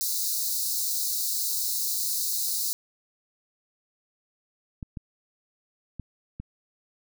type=high-pass noise; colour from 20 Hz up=white; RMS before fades=-28 dBFS; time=0.01-2.73 s; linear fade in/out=0 ms; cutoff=3900 Hz; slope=96 dB/octave
type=clicks; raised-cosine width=5 ms; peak=-23 dBFS; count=4; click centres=4.828 / 4.972 / 5.997 / 6.4 s
effects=none